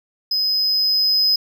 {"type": "tone with level ramp", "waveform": "triangle", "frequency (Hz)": 5050, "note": "D#8", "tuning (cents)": 25, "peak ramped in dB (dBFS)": [-16, -12], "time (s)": [0.31, 1.36], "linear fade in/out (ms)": 5, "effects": []}